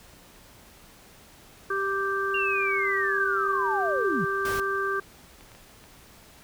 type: harmonic tone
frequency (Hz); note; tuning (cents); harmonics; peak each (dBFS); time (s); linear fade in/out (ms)
392; G4; 0; 1 / 3 / 4; -29 / -29 / -29; 1.7-5; 5
type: linear sweep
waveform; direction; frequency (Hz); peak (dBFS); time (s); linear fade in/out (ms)
sine; down; 2794 to 138.59; -26; 2.34-4.25; 5
type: noise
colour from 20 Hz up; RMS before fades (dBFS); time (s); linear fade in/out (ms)
pink; -35; 4.45-4.6; 2
type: clicks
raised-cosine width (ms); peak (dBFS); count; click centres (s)
0.3; -34; 4; 5.409 / 5.518 / 5.55 / 5.84
effects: pink hiss -52 dBFS RMS until 6.43 s